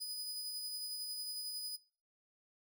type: tone with tremolo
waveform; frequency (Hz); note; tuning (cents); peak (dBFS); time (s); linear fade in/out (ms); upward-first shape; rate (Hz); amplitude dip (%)
sawtooth; 4978; D#8; 0; -36; 0-1.77; 20; sine; 11; 25
effects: noise-tail reverb RT60 0.4 s tail -21 dB re dry